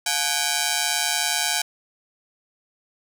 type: ring-modulated tone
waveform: 5% pulse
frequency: 783 Hz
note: G5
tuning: 2 cents flat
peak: -6 dBFS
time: 0.06-1.62 s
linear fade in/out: 5 ms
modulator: 75.1 Hz
effects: none